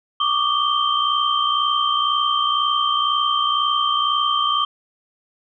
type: tone cluster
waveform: sine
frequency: 1143 / 1205 / 3137 Hz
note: D6 / D6 / G7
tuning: -47 / +44 / +1 cents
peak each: -21 dBFS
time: 0.2-4.65 s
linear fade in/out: 5 ms
effects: none